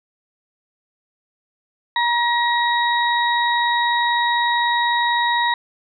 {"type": "harmonic tone", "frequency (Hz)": 951, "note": "A#5", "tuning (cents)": 34, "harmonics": [1, 2, 4], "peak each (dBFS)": [-18, -21, -24], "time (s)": [1.96, 5.54], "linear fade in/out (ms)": 2, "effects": []}